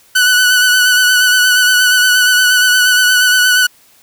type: tone with vibrato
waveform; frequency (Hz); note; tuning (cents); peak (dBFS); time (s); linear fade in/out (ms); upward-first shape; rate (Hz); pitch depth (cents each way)
sawtooth; 1490; F#6; +12; -4; 0.15-3.67; 10; sine; 8.5; 29
effects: white hiss -48 dBFS RMS until 4.02 s